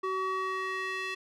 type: tone with band-pass filter sweep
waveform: square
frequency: 378 Hz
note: F#4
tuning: 37 cents sharp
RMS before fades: -33 dBFS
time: 0.03-1.15 s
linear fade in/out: 10 ms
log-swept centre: 910 to 2500 Hz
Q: 1.8
effects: none